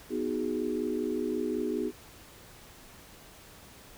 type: chord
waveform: sine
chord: G# minor seventh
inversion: first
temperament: equal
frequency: 246.9 / 311.1 / 370 / 415.3 Hz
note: B3 / D#4 / F#4 / G#4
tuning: 0 / 0 / 0 / 0 cents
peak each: -34 dBFS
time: 0.09-1.92 s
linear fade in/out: 50 ms
effects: pink hiss -52 dBFS RMS until 3.97 s